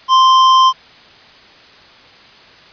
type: tone with hard clipping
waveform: sine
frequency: 1044 Hz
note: C6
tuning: 4 cents flat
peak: -8 dBFS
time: 0.08-0.73 s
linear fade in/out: 50 ms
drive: 16 dB
effects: white hiss -42 dBFS RMS until 2.72 s + resampled to 11025 Hz